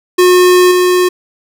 square tone with level steps, 361.7 Hz, F#4, 39 cents flat, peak -5 / -8 dBFS, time 0.18-1.09 s, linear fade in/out 10 ms, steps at 0.71 s, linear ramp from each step 5 ms, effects none

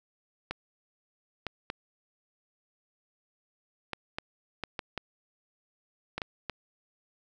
clicks, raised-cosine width 0.3 ms, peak -17 dBFS, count 11, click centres 0.51 / 1.467 / 1.701 / 3.933 / 4.185 / 4.637 / 4.792 / 4.977 / 6.18 / 6.218 / 6.497 s, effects none

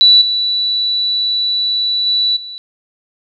sine tone with level steps, 3951 Hz, B7, in tune, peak -4 / -13 / -11 / -26 dBFS, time 0.01-2.58 s, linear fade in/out 0 ms, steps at 0.21 / 2.06 / 2.36 s, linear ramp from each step 10 ms, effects none

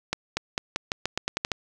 accelerating click train, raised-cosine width 0.2 ms, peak -8 dBFS, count 11, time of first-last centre 0.13-1.518 s, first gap 240 ms, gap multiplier 0.87, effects none

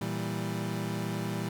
30% pulse chord, E diminished, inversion second, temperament equal, 116.54 / 164.81 / 196 Hz, Bb2 / E3 / G3, 0 / 0 / 0 cents, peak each -33 dBFS, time 0.01-1.49 s, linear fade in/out 5 ms, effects none

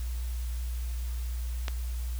click, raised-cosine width 0.2 ms, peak -15 dBFS, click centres 1.682 s, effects added 60 Hz sine -30 dBFS peak until 2.19 s + white hiss -49 dBFS RMS until 2.19 s

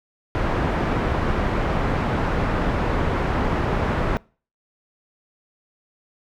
pink low-pass noise, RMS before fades -22 dBFS, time 0.35-4.17 s, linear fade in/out 0 ms, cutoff 1500 Hz, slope 12 dB/octave, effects noise-tail reverb RT60 0.4 s tail -25 dB re dry

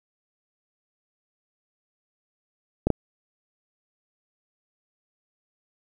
clicks, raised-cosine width 2 ms, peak -7 / -6 dBFS, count 2, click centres 2.87 / 2.903 s, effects 8-bit

